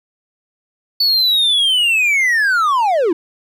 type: linear sweep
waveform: triangle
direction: down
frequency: 4499 to 304.7 Hz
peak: -10 dBFS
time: 1-3.13 s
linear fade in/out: 5 ms
effects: none